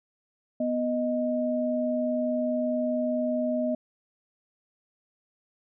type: tone pair together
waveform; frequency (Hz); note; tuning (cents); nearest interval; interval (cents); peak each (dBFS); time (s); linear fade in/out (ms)
sine; 246.9 / 622.1; B3 / D#5; 0 / 0; octave + major third; 1600; -27; 0.6-3.75; 5
effects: none